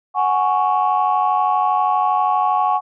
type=chord; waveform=sine; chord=F# suspended second; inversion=none; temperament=just; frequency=740 / 832.5 / 1110 Hz; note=F#5 / G#5 / C#6; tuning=0 / +4 / +2 cents; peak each=-18 dBFS; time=0.14-2.81 s; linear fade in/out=50 ms; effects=tanh soft clip ceiling -7 dBFS